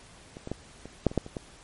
clicks, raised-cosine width 2 ms, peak -27 / -23 / -17 / -27 / -7 / -24 / -10 / -27 / -19 dBFS, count 9, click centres 0.369 / 0.474 / 0.516 / 0.856 / 1.067 / 1.115 / 1.177 / 1.264 / 1.368 s, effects pink hiss -52 dBFS RMS until 1.63 s + MP3 48 kbps

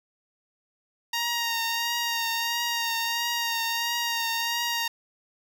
10% pulse tone with vibrato, 932.3 Hz, A#5, in tune, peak -17 dBFS, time 1.13-4.88 s, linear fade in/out 5 ms, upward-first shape triangle, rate 1.5 Hz, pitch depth 31 cents each way, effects none

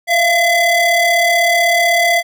square ring-modulated tone, 671 Hz, E5, 31 cents sharp, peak -8 dBFS, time 0.07-2.23 s, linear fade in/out 50 ms, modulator 1360 Hz, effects none

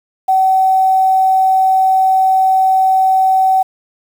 sine tone with quantisation, 760 Hz, F#5, 46 cents sharp, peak -8 dBFS, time 0.28-3.63 s, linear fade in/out 10 ms, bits 6, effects none

